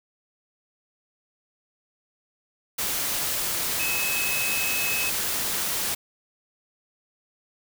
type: tone in noise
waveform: sine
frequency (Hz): 2576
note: E7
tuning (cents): -41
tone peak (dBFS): -27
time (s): 3.79-5.1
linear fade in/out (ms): 10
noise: white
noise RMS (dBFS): -27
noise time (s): 2.78-5.95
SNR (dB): -3
effects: none